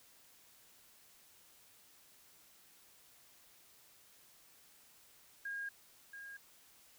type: tone with echo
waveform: sine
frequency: 1625 Hz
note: G#6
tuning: 38 cents flat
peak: -39 dBFS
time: 5.45-5.69 s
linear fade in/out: 5 ms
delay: 680 ms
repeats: 1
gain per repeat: -8 dB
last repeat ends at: 6.37 s
effects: white hiss -64 dBFS RMS until 6.98 s